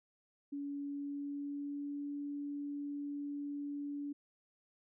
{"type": "tone with pitch glide", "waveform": "sine", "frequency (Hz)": [283.9, 287.2], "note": ["C#4", "D4"], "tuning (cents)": [41, -39], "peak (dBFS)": -38, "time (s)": [0.52, 4.13], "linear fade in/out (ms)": 10, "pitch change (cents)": 20, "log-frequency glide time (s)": [0.87, 2.14], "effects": []}